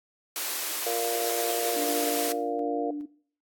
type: high-pass noise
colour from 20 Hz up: white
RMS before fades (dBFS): -31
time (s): 0.36-2.32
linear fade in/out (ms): 0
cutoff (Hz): 280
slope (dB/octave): 48
type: harmonic tone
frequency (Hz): 116.54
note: A#2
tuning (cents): 0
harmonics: 3 / 4 / 5 / 6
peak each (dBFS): -37 / -30 / -37 / -31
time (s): 0.86-2.91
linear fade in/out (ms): 5
type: tone with tremolo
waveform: sine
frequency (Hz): 293.7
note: D4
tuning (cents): 0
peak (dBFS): -30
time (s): 1.76-3.06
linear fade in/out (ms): 10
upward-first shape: square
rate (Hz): 1.2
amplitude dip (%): 30
effects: noise-tail reverb RT60 0.5 s tail -19 dB re dry + AAC 64 kbps